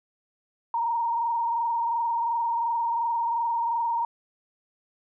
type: tone with frequency modulation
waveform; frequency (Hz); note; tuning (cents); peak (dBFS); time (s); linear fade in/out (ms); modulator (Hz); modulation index
sine; 932.3; A#5; 0; -23; 0.74-4.05; 2; 22.8; 1
effects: none